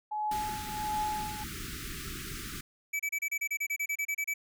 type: tone with tremolo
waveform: sine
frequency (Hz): 849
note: G#5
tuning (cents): +38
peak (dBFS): -28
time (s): 0.11-1.44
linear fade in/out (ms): 10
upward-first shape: triangle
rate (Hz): 1.4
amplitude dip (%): 80
type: band-stop noise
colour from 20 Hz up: pink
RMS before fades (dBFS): -40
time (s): 0.31-2.61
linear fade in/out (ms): 5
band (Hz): 410 to 1200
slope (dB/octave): 96
type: tone bursts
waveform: square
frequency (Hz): 2300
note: D7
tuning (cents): -37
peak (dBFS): -30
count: 15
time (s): 2.93-4.34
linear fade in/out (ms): 10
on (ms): 66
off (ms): 30
effects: none